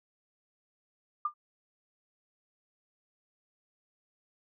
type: tone with exponential decay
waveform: sine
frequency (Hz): 1200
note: D6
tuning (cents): +37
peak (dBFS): -24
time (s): 1.25-1.34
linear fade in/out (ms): 5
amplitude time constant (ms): 18
effects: none